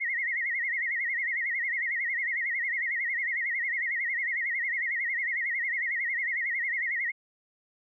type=tone with vibrato; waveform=sine; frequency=2002 Hz; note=B6; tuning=23 cents sharp; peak=-27 dBFS; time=0-7.12 s; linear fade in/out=20 ms; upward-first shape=sine; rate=11 Hz; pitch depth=140 cents each way; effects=none